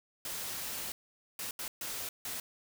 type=noise bursts at uneven times; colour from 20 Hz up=white; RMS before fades=-39 dBFS; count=5; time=0.25-0.92 / 1.39-1.51 / 1.59-1.68 / 1.81-2.09 / 2.25-2.4 s; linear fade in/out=2 ms; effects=none